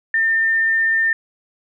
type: tone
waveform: sine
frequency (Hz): 1804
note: A6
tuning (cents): +43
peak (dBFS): -14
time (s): 0.14-1.13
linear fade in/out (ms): 2
effects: none